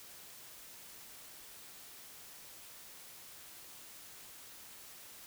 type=silence; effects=white hiss -53 dBFS RMS until 5.26 s